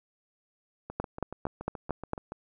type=two click trains; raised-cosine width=1 ms; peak=-15 / -24 dBFS; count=6 / 11; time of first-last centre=1-2.134 / 0.9-2.32 s; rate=4.41 / 7.04 Hz; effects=none